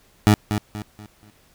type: tone with echo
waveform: 20% pulse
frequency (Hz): 105.1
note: G#2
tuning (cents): +21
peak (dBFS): -6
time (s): 0.27-0.34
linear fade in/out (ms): 0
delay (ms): 240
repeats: 4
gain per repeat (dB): -9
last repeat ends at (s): 1.3
effects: pink hiss -57 dBFS RMS until 1.54 s